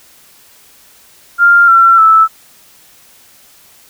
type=tone with pitch steps; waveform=sine; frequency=1396.9 / 1354.8 / 1313.9 Hz; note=F6 / E6 / E6; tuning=0 / +47 / -6 cents; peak=-3 dBFS; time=1.38-2.28 s; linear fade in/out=50 ms; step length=300 ms; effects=white hiss -44 dBFS RMS until 3.89 s